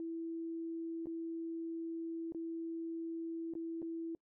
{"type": "tone with dropouts", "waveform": "sine", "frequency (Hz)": 330, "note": "E4", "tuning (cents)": 2, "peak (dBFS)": -38, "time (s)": [0, 4.15], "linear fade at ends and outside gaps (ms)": 1, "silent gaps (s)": [[1.058, 1.069], [2.322, 2.347], [3.537, 3.552], [3.819, 3.826]], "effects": ["noise-tail reverb RT60 0.1 s tail -26 dB re dry"]}